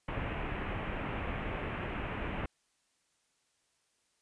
pink low-pass noise, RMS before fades -37 dBFS, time 0.08-2.46 s, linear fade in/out 5 ms, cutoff 2800 Hz, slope 48 dB/octave, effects white hiss -75 dBFS RMS until 4.21 s + resampled to 22050 Hz

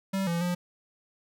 square tone with pitch steps, 193.5 / 170.1 / 176.8 Hz, G3 / F3 / F3, -22 / -45 / +22 cents, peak -27 dBFS, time 0.13-0.55 s, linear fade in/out 10 ms, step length 140 ms, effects none

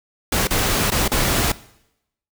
pink noise with dropouts, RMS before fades -19 dBFS, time 0.32-1.52 s, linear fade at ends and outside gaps 5 ms, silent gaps 0.473-0.506 / 0.905-0.917 / 1.08-1.116 s, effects noise-tail reverb RT60 0.8 s tail -19 dB re dry

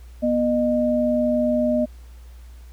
sine tone pair together, 242.9 / 612 Hz, B3 / D#5, -29 / -29 cents, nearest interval octave + major third, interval 1600 cents, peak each -20 dBFS, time 0.22-1.86 s, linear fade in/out 20 ms, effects added 60 Hz sine -39 dBFS peak until 2.72 s + pink hiss -56 dBFS RMS until 2.72 s

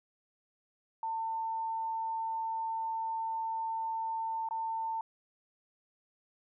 sine tone with dropouts, 898 Hz, A5, 35 cents sharp, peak -32 dBFS, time 1.03-5.01 s, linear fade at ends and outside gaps 2 ms, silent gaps 4.488-4.509 s, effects none

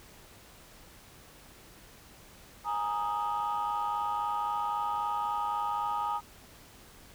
sine chord, Ab suspended second, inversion none, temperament just, 830.6 / 934.4 / 1245.9 Hz, Ab5 / Bb5 / Eb6, 0 / +4 / +2 cents, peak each -32 dBFS, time 2.64-6.21 s, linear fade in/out 50 ms, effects tanh soft clip ceiling -24 dBFS + pink hiss -54 dBFS RMS until 7.14 s

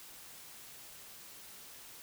silence, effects white hiss -52 dBFS RMS until 2.02 s

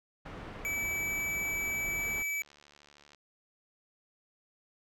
pink low-pass noise, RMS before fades -44 dBFS, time 0.25-2.23 s, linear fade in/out 10 ms, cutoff 2100 Hz, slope 12 dB/octave
square tone, 2300 Hz, D7, 37 cents flat, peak -32 dBFS, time 0.65-2.42 s, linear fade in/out 0 ms
click train, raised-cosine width 0.2 ms, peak -39 dBFS, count 84, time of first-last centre 2.01-3.147 s, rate 73 Hz
effects none

